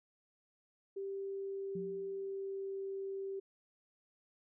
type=tone with pitch glide; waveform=sine; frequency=392 to 389.5 Hz; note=G4 to G4; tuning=0 to -11 cents; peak=-38 dBFS; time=0.96-3.4 s; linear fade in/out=10 ms; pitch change=-11 cents; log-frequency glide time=1.25-2.82 s
type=tone with exponential decay; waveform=sine; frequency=180 Hz; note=F#3; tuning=47 cents flat; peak=-39 dBFS; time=1.75-2.35 s; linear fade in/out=5 ms; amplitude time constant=130 ms
effects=none